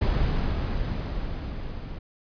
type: noise with level ramp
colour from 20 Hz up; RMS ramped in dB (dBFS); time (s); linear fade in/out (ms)
brown; -22 to -36; 0.01-1.99; 10
effects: resampled to 11025 Hz